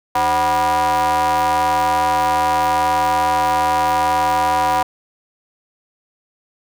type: ring-modulated tone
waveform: square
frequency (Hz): 112.8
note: A2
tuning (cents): +44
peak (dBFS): -12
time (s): 0.15-4.83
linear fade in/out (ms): 5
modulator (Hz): 862
effects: none